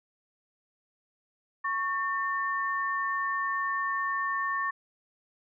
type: tone pair together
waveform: sine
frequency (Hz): 1108.7 / 1802.3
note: C#6 / A6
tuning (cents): 0 / +41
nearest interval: minor sixth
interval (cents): 841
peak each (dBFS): -29 / -31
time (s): 1.64-4.71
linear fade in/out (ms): 10
effects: none